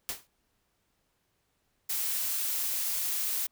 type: noise with exponential decay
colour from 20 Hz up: white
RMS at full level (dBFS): -30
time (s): 0.09-0.27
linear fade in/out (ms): 0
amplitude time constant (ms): 37
type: noise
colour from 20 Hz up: blue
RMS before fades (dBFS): -31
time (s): 1.89-3.47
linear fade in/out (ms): 10
effects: pink hiss -75 dBFS RMS until 3.51 s